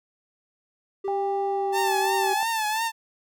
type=tone with pitch glide; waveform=triangle; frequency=392 to 385.5 Hz; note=G4 to G4; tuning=0 to -29 cents; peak=-24 dBFS; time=1.04-2.34 s; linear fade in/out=10 ms; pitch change=-29 cents; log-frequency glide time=1.45-1.87 s
type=tone; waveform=sine; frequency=800 Hz; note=G5; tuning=35 cents sharp; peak=-26 dBFS; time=1.08-2.43 s; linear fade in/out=0 ms
type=tone with vibrato; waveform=sawtooth; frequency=880 Hz; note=A5; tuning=in tune; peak=-20 dBFS; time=1.72-2.92 s; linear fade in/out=50 ms; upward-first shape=triangle; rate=2.9 Hz; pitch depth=84 cents each way
effects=none